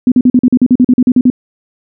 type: tone bursts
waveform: sine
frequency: 250 Hz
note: B3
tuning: 21 cents sharp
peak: -3 dBFS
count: 14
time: 0.07-1.301 s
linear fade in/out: 2 ms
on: 48 ms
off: 43 ms
effects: none